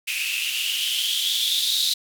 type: noise with band-pass filter sweep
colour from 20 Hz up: violet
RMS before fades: -24 dBFS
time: 0.07-1.94 s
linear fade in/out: 10 ms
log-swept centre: 2500 to 3900 Hz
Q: 8.8
effects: none